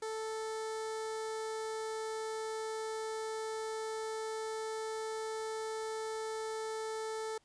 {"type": "tone with notch filter", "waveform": "sawtooth", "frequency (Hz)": 439.9, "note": "A4", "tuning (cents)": 0, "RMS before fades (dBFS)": -39, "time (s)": [0.02, 7.38], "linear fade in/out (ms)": 5, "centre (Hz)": 2700, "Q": 1.6, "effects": ["pink hiss -71 dBFS RMS until 7.44 s", "resampled to 22050 Hz"]}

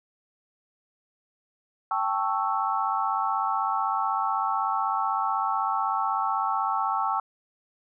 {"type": "chord", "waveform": "sine", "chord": "A dominant seventh", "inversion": "third", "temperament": "equal", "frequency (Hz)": [784, 880, 1108.7, 1318.5], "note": ["G5", "A5", "C#6", "E6"], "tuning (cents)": [0, 0, 0, 0], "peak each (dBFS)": -29, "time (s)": [1.91, 7.2], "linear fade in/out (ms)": 2, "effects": []}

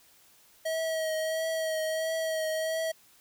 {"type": "tone with vibrato", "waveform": "square", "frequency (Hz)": 639, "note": "D#5", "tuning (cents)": 46, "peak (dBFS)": -29, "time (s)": [0.65, 2.92], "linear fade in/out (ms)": 10, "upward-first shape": "triangle", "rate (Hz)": 1.5, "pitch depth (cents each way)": 27, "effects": ["white hiss -60 dBFS RMS until 3.2 s"]}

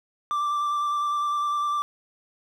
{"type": "tone with vibrato", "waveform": "triangle", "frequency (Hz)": 1174.7, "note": "D6", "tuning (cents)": 0, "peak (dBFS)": -21, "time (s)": [0.31, 1.82], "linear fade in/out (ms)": 0, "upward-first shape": "square", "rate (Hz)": 9.9, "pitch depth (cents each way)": 12, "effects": []}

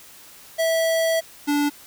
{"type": "tone pair in turn", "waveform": "square", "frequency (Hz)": [654, 290.6], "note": ["E5", "D4"], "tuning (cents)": [-14, -18], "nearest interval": "octave + major second", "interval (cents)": 1404, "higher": "first", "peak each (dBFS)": -19, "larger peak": "neither", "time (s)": [[0.58, 1.21], [1.47, 1.7]], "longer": "first", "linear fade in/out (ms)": 20, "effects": ["white hiss -46 dBFS RMS until 1.86 s"]}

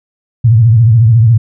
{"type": "tone with vibrato", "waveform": "sine", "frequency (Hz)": 114, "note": "A#2", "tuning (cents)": -38, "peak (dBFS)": -3, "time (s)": [0.44, 1.38], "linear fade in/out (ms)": 10, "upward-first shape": "triangle", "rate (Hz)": 14, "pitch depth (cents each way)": 160, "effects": []}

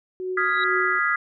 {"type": "tone with tremolo", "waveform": "sine", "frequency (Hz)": 370, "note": "F#4", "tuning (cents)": 0, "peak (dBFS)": -24, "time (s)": [0.2, 0.99], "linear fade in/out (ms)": 0, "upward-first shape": "triangle", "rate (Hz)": 2.2, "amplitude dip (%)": 85}
{"type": "chord", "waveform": "sine", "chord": "F half-diminished seventh", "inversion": "third", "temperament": "equal", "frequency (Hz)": [1244.5, 1396.9, 1661.2, 1975.5], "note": ["Eb6", "F6", "Ab6", "Cb7"], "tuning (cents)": [0, 0, 0, 0], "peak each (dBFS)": -25, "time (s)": [0.37, 1.16], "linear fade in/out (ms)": 5}
{"type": "tone with exponential growth", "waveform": "sine", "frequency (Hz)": 3837, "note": "A#7", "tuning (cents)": 49, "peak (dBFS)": -26, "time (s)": [0.39, 0.64], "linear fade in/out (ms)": 2, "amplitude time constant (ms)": 54}
{"effects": []}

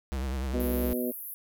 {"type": "tone with vibrato", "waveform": "square", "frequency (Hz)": 66, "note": "C2", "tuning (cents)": 16, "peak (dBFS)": -30, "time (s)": [0.12, 0.93], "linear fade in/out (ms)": 0, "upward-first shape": "triangle", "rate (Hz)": 10, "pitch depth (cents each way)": 110}
{"type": "harmonic tone", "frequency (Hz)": 123.4, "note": "B2", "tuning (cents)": -1, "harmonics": [2, 3, 4, 5], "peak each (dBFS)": [-30, -34, -36, -38], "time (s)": [0.53, 1.12], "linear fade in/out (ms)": 20}
{"type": "band-pass noise", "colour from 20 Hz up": "pink", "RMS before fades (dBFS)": -40, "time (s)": [0.6, 1.34], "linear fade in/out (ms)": 0, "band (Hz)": [11000, 16000], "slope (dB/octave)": 96}
{"effects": []}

